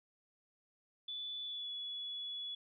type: tone with pitch glide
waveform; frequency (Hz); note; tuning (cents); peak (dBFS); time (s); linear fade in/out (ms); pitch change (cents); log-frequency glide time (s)
sine; 3471 to 3400; A7 to G#7; -24 to +40; -40; 1.08-2.55; 5; -36; 1.42-1.72
effects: none